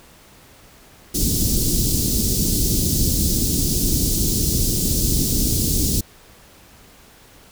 pink band-stop noise, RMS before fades -19 dBFS, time 1.14-6.01 s, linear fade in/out 10 ms, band 340 to 4700 Hz, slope 24 dB/octave, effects pink hiss -48 dBFS RMS until 7.51 s

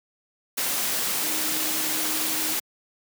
sine tone in noise, 311.1 Hz, D#4, in tune, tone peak -36 dBFS, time 1.23-2.55 s, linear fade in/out 10 ms, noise white, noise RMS -26 dBFS, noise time 0.57-2.6 s, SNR -13 dB, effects high-pass 150 Hz 12 dB/octave

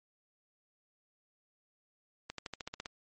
accelerating click train, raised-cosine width 0.2 ms, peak -22 dBFS, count 9, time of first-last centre 2.3-2.859 s, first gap 83 ms, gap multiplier 0.95, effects MP3 32 kbps

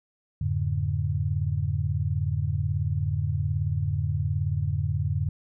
sine tone cluster, 86.9 / 105.6 / 143.3 Hz, F2 / G#2 / D3, -8 / +29 / -42 cents, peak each -28 dBFS, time 0.41-5.29 s, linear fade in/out 5 ms, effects none

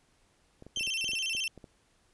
clicks, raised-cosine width 2 ms, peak -34 dBFS, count 11, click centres 0.624 / 0.666 / 0.773 / 0.809 / 0.875 / 1.043 / 1.091 / 1.134 / 1.35 / 1.577 / 1.642 s
35% pulse tone with vibrato, 2900 Hz, F#7, 35 cents flat, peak -28 dBFS, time 0.76-1.48 s, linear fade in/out 2 ms, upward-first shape square, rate 14 Hz, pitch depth 130 cents each way
effects pink hiss -68 dBFS RMS until 2.13 s + resampled to 24000 Hz

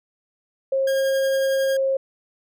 sine tone, 537 Hz, C5, 45 cents sharp, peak -18 dBFS, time 0.72-1.97 s, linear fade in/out 5 ms
sawtooth tone with tremolo, 1622 Hz, G#6, 41 cents flat, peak -24 dBFS, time 0.87-1.77 s, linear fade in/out 5 ms, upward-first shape sine, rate 11 Hz, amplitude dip 35%
effects none

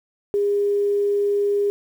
sine tone, 406.5 Hz, G#4, 37 cents flat, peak -17 dBFS, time 0.34-1.7 s, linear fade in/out 0 ms, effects 8-bit

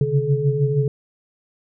sine tone cluster, 133.7 / 139.9 / 146.5 / 429.2 Hz, C3 / C#3 / D3 / A4, +38 / +16 / -4 / -43 cents, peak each -22 dBFS, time 0.01-0.88 s, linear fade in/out 2 ms, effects none

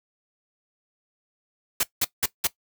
white noise bursts, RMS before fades -22 dBFS, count 4, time 1.8-2.472 s, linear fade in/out 5 ms, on 33 ms, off 180 ms, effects noise-tail reverb RT60 0.1 s tail -18 dB re dry

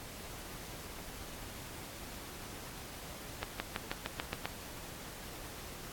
accelerating click train, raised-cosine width 0.3 ms, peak -18 dBFS, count 8, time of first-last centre 3.43-4.456 s, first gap 170 ms, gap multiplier 0.95, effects pink hiss -47 dBFS RMS until 5.92 s + AAC 64 kbps

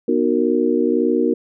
sine chord, B major seventh, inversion none, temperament just, 246.9 / 308.7 / 370.4 / 463 Hz, B3 / D#4 / F#4 / A#4, 0 / -14 / +2 / -12 cents, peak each -20 dBFS, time 0.08-1.34 s, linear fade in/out 5 ms, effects none

